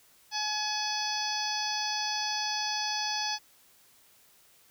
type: harmonic tone with a mistuned harmonic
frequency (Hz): 847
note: G#5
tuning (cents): +34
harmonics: 1 / 2 / 3 / 4 / 5 / 6 / 7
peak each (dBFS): -34 / -39 / -40 / -39 / -36 / -35 / -39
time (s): 0.31-3.39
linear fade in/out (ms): 50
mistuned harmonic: 5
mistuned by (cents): +100
effects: white hiss -61 dBFS RMS until 4.7 s